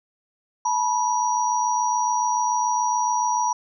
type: tone cluster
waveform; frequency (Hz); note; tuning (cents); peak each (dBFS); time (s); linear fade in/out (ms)
sine; 867 / 974 / 5770; A5 / B5 / F#8; -26 / -24 / -44; -25 / -21 / -29; 0.65-3.53; 5
effects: none

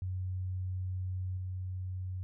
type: tone with level steps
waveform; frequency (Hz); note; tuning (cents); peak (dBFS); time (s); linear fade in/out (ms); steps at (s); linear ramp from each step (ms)
sine; 92.5; F#2; 0; -33 / -35; 0.02-2.23; 0; 1.37; 2
effects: none

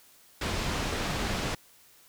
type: low-pass noise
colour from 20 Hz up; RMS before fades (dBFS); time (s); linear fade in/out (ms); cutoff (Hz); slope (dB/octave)
pink; -31; 0.41-1.55; 5; 5800; 12
effects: white hiss -58 dBFS RMS until 2.08 s

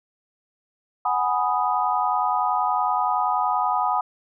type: chord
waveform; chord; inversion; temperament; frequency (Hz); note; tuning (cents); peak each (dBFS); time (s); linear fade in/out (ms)
sine; G# minor seventh; third; equal; 740 / 830.6 / 987.8 / 1244.5; F#5 / G#5 / B5 / D#6; 0 / 0 / 0 / 0; -25; 1.05-4.01; 5
effects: none

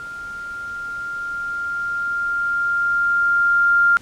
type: tone with level ramp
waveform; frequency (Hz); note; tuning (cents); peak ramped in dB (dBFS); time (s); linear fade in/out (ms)
sine; 1396.9; F6; 0; -30 to -11; 0-3.97; 0
effects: pink hiss -45 dBFS RMS until 4.01 s + low-pass 9000 Hz 12 dB/octave

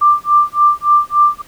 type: tone with tremolo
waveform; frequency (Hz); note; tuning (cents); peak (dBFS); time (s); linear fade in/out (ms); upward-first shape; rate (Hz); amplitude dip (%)
sine; 1183; D6; +12; -5; 0.01-1.42; 10; sine; 3.5; 100
effects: pink hiss -44 dBFS RMS until 1.47 s

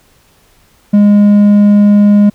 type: tone with hard clipping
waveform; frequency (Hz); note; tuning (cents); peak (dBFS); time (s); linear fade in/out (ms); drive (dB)
sine; 205.5; G#3; -18; -4; 0.93-2.3; 10; 3
effects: pink hiss -49 dBFS RMS until 2.34 s

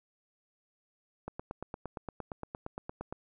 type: click train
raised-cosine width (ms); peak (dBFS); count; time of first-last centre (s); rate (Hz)
1; -24; 17; 1.28-3.125; 8.67
effects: none

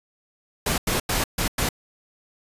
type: noise bursts at uneven times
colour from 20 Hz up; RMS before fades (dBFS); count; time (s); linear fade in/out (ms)
pink; -23; 5; 0.66-0.78 / 0.87-1 / 1.09-1.24 / 1.38-1.48 / 1.58-1.69; 5
effects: resampled to 32000 Hz

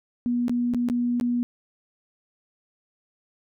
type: tone with dropouts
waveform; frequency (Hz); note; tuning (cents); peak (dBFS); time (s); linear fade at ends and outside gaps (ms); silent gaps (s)
sine; 242; B3; -35; -21; 0.26-1.43; 0; 0.482-0.495 / 0.737-0.746 / 0.887-0.899 / 1.199-1.211
effects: none

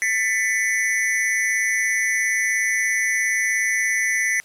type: tone with amplitude modulation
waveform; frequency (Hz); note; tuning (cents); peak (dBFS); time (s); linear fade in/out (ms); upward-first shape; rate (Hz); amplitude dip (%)
square; 1996; B6; +18; -15; 0.02-4.4; 0; sine; 217; 100
effects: white hiss -51 dBFS RMS until 4.44 s + low-pass 11000 Hz 12 dB/octave

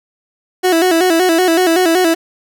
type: tone with vibrato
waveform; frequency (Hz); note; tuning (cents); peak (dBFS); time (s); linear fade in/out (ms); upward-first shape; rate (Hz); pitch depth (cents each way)
30% pulse; 347.7; F4; -8; -7; 0.63-2.15; 20; square; 5.3; 97
effects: none

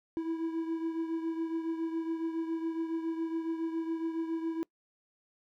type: beating tone pair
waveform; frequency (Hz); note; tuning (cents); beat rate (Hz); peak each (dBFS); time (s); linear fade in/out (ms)
triangle; 326.4 / 333.6; E4 / E4; -17 / +21; 7.2; -30 / -37; 0.17-4.63; 0
effects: noise-tail reverb RT60 0.1 s tail -24 dB re dry

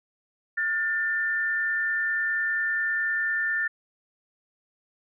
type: tone pair together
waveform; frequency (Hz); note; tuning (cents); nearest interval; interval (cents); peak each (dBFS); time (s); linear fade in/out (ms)
sine; 1429.3 / 1785; F6 / A6; +40 / +24; major third; 384; -31 / -24; 0.57-3.68; 10
effects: none

